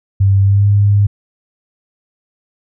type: tone with pitch glide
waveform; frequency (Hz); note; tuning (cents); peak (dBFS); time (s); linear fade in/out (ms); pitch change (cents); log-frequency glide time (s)
sine; 98 to 101.69; G2 to G#2; 0 to -36; -7; 0.2-1.07; 10; +64; 0.42-0.67
effects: none